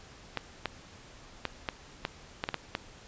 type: clicks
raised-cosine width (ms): 0.3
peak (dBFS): -14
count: 9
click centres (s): 0.373 / 0.657 / 1.453 / 1.688 / 2.051 / 2.439 / 2.489 / 2.543 / 2.751
effects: pink hiss -52 dBFS RMS until 3.07 s + resampled to 16000 Hz